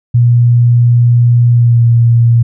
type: tone with pitch glide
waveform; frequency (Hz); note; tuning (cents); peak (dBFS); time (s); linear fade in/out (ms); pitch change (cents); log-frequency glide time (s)
sine; 120 to 117.39; B2 to A#2; -49 to +13; -4; 0.14-2.43; 10; -38; 1.51-1.84
effects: none